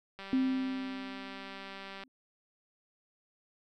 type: click train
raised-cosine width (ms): 0.3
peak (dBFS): -29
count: 361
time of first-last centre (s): 0.19-2.036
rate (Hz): 195
type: tone with exponential decay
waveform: sine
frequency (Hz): 261.6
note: C4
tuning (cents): 0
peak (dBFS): -24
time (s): 0.33-2.08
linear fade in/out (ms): 1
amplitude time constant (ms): 380
effects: none